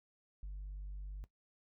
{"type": "tone", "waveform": "sine", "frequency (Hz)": 49, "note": "G1", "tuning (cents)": 0, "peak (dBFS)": -40, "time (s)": [0.43, 1.24], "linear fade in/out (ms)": 0, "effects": ["noise-tail reverb RT60 0.1 s tail -17 dB re dry", "tanh soft clip ceiling -40 dBFS"]}